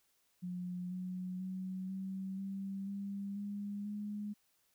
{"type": "tone with pitch steps", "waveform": "sine", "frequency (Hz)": [179.4, 183.17, 187.02, 190.95, 194.96, 199.06, 203.2, 207.5], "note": ["F3", "F#3", "F#3", "G3", "G3", "G3", "G#3", "G#3"], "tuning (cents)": [47, -17, 19, -45, -9, 27, -38, -1], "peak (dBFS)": -38, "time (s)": [0.42, 4.34], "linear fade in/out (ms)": 20, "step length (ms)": 490, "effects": ["white hiss -75 dBFS RMS until 4.74 s"]}